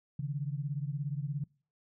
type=beating tone pair; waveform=sine; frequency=138.59 / 155.59 Hz; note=C#3 / D#3; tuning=0 / 0 cents; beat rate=17 Hz; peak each=-34 / -37 dBFS; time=0.19-1.44 s; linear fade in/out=5 ms; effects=noise-tail reverb RT60 0.4 s tail -24 dB re dry